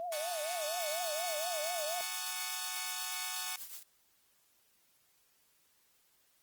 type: tone with vibrato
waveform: sine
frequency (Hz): 654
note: E5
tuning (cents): -14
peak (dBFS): -36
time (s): 0-2.01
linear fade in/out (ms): 0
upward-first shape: triangle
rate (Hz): 4.2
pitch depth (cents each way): 190
type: chord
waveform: 5% pulse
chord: D# half-diminished seventh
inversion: first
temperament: equal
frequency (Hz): 740 / 880 / 1108.7 / 1244.5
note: F#5 / A5 / C#6 / D#6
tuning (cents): 0 / 0 / 0 / 0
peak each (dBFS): -31 / -31 / -31 / -32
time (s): 0.12-3.56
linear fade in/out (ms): 2
type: noise with tremolo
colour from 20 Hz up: blue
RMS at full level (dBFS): -43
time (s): 0.79-3.83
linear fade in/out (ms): 5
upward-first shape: triangle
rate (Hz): 8.2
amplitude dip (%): 75
effects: white hiss -71 dBFS RMS until 6.42 s + Opus 24 kbps